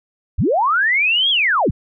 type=linear two-way sweep; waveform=sine; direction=up then down; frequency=34.14 to 3378 to 34.14 Hz; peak=-13 dBFS; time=0.38-1.71 s; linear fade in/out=10 ms; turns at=1.3 s; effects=none